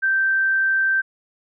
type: tone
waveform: sine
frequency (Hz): 1562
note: G6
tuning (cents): -7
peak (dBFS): -16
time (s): 0.02-1.02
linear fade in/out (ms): 20
effects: none